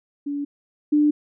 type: tone pair in turn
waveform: sine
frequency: 286.4 / 297.3 Hz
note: D4 / D4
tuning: -43 / +21 cents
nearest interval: minor second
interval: 64 cents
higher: second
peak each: -24 / -14 dBFS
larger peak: second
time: 0.26-0.45 / 0.92-1.11 s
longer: neither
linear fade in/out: 10 ms
effects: none